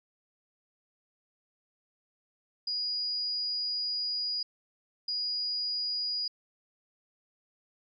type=tone bursts at uneven times; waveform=sine; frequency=4894 Hz; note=D#8; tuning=29 cents flat; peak=-29 dBFS; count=2; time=2.67-4.43 / 5.08-6.28 s; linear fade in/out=5 ms; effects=MP3 64 kbps